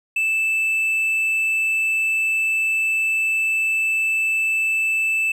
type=tone; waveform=triangle; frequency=2637 Hz; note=E7; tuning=in tune; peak=-16 dBFS; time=0.16-5.32 s; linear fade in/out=5 ms; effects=none